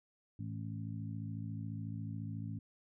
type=harmonic tone with a mistuned harmonic; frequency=54.1 Hz; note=A1; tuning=29 cents flat; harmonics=2 / 3 / 4 / 5; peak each=-41 / -45 / -47 / -49 dBFS; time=0.39-2.59 s; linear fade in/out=5 ms; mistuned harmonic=5; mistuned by=+25 cents; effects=none